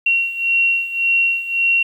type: beating tone pair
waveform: sine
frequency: 2738 / 2739.8 Hz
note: F7 / F7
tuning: -35 / -34 cents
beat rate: 1.8 Hz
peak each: -20 / -16 dBFS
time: 0.06-1.83 s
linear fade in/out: 5 ms
effects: 8-bit